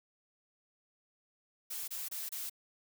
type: noise bursts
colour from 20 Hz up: blue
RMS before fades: -40 dBFS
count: 4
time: 1.7-2.498 s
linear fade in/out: 10 ms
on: 180 ms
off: 26 ms
effects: none